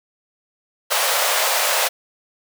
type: high-pass noise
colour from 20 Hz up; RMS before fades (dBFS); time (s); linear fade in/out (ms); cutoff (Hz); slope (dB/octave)
pink; -19; 0.9-1.89; 20; 510; 48
effects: none